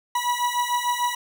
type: beating tone pair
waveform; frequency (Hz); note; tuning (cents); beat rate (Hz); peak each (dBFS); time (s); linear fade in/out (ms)
40% pulse; 970 / 976.7; B5 / B5; -31 / -20; 6.7; -24; 0.15-1.15; 5
effects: none